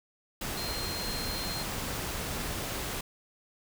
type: tone in noise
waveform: sine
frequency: 4186 Hz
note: C8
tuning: in tune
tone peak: -37 dBFS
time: 0.57-1.63 s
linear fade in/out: 5 ms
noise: pink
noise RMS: -35 dBFS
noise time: 0.41-3.01 s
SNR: -5 dB
effects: none